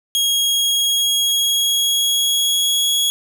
sawtooth tone with pitch glide, 3282 to 3337 Hz, G#7 to G#7, -21 to +8 cents, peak -12 dBFS, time 0.15-3.1 s, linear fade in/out 0 ms, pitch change +29 cents, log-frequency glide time 0.28-2.91 s, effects 9-bit

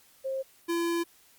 sine / square tone pair in turn, 533 / 339.1 Hz, C5 / E4, +32 / +49 cents, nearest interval minor sixth, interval 783 cents, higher first, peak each -29 / -27 dBFS, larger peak second, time 0.24-0.43 / 0.68-1.04 s, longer second, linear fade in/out 20 ms, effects white hiss -60 dBFS RMS until 1.38 s + Opus 48 kbps

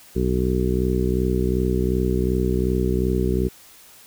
harmonic tone, 62.7 Hz, B1, 27 cents sharp, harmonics 1 / 2 / 3 / 4 / 5 / 6 / 7, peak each -23 / -27 / -25 / -29 / -30 / -24 / -30 dBFS, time 0.15-3.49 s, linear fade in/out 20 ms, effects white hiss -48 dBFS RMS until 4.06 s

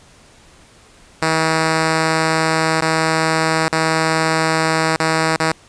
5% pulse tone with dropouts, 160.2 Hz, E3, 49 cents flat, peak -3 dBFS, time 1.22-5.52 s, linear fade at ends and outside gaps 2 ms, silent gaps 2.807-2.821 / 3.682-3.727 / 4.961-5 / 5.363-5.401 s, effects pink hiss -47 dBFS RMS until 5.68 s + resampled to 22050 Hz

